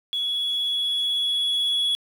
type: tone with level ramp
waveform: sine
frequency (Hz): 3371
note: G#7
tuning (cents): +25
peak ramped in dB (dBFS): -22 to -17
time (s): 0.13-1.95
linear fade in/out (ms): 0
effects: tanh soft clip ceiling -19 dBFS + 8-bit